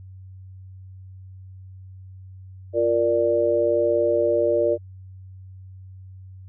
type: chord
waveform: sine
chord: Bb major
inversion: second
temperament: equal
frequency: 349.2 / 466.2 / 587.3 Hz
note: F4 / Bb4 / D5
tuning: 0 / 0 / 0 cents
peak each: -24 / -22 / -20 dBFS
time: 2.73-4.78 s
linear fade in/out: 50 ms
effects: added 94 Hz sine -39 dBFS peak until 6.48 s